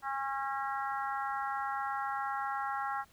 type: harmonic tone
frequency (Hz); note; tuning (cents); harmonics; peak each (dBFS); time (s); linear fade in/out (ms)
272.3; C#4; -31; 3 / 4 / 5 / 6 / 7; -36 / -39 / -38 / -44 / -46; 0.02-3.05; 50
effects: pink hiss -64 dBFS RMS until 3.12 s